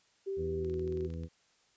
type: tone with pitch glide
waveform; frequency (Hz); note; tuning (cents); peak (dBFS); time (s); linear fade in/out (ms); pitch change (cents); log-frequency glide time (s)
sine; 389.9 to 373.8; G4 to F#4; -9 to +18; -33; 0.26-1.08; 20; -73; 0.57-0.71
type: harmonic tone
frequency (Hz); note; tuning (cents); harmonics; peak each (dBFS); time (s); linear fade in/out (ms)
82.4; E2; 0; 1 / 2 / 3 / 4 / 5 / 6; -39 / -42 / -48 / -51 / -54 / -50; 0.36-1.29; 50
type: clicks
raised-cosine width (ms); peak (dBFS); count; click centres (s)
0.2; -39; 12; 0.647 / 0.698 / 0.741 / 0.795 / 0.877 / 0.924 / 0.973 / 1.008 / 1.048 / 1.103 / 1.139 / 1.235
effects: white hiss -69 dBFS RMS until 1.76 s + resampled to 16000 Hz